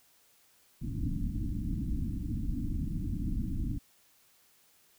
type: low-pass noise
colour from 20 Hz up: pink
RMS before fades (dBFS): -33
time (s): 0.81-3.79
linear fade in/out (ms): 20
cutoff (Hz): 310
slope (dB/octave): 96
effects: white hiss -65 dBFS RMS until 4.98 s